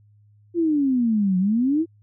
sine exponential two-way sweep, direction down then up, 350.9 to 180 to 341.4 Hz, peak -17 dBFS, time 0.54-1.86 s, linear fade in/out 50 ms, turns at 1.38 s, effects added 104 Hz sine -52 dBFS peak until 2.02 s

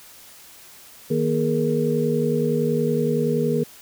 sine tone cluster, 157 / 237.2 / 419 / 469.7 Hz, D#3 / A#3 / G#4 / A#4, +16 / +30 / +15 / +13 cents, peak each -24 dBFS, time 1.1-3.64 s, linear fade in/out 10 ms, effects white hiss -46 dBFS RMS until 3.81 s

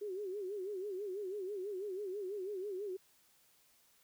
sine tone with vibrato, 392 Hz, G4, in tune, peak -38 dBFS, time 0.01-2.97 s, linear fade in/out 10 ms, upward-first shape sine, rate 6.1 Hz, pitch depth 130 cents each way, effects white hiss -69 dBFS RMS until 4.03 s

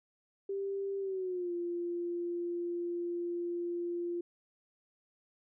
sine tone with pitch glide, 393.8 to 346.8 Hz, G4 to F4, +8 to -12 cents, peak -33 dBFS, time 0.49-4.21 s, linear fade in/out 5 ms, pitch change -220 cents, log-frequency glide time 0.99-1.53 s, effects none

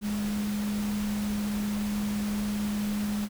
sine tone in noise, 207.7 Hz, G#3, in tune, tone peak -27 dBFS, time 0.01-3.29 s, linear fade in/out 50 ms, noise pink, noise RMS -39 dBFS, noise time 0.01-3.29 s, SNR +9 dB, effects none

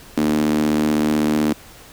sawtooth tone with high-pass filter, 75.9 Hz, D#2, 42 cents flat, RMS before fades -18 dBFS, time 0.17-1.53 s, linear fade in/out 5 ms, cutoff 260 Hz, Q 7, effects pink hiss -43 dBFS RMS until 1.92 s

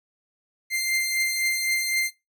sawtooth beating tone pair, 2093 / 2096.9 Hz, C7 / C7, 0 / +3 cents, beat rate 3.9 Hz, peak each -20 / -27 dBFS, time 0.7-2.11 s, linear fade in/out 50 ms, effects noise-tail reverb RT60 0.2 s tail -19 dB re dry

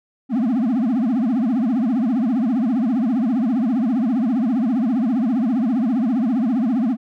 triangle tone with vibrato, 240 Hz, B3, 49 cents flat, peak -14 dBFS, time 0.29-6.97 s, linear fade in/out 50 ms, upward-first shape triangle, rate 15 Hz, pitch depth 290 cents each way, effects none

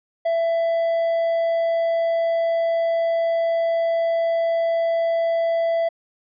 triangle tone, 666 Hz, E5, 18 cents sharp, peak -16 dBFS, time 0.25-5.89 s, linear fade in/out 10 ms, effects resampled to 11025 Hz

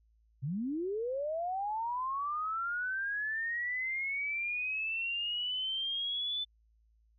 sine linear sweep, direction up, 122.1 to 3520 Hz, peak -32 dBFS, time 0.42-6.45 s, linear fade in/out 20 ms, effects added 55 Hz sine -65 dBFS peak until 7.18 s

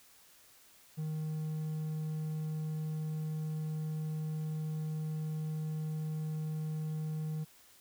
triangle tone, 155.56 Hz, D#3, in tune, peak -32 dBFS, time 0.97-7.45 s, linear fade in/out 20 ms, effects white hiss -61 dBFS RMS until 7.8 s

